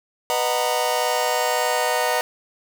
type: chord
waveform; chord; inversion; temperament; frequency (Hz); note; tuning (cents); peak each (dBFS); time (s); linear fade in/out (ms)
sawtooth; B major seventh; none; just; 493.9 / 617.4 / 740.8 / 926; B4 / D#5 / F#5 / A#5; 0 / -14 / +2 / -12; -21; 0.3-2.21; 0
effects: none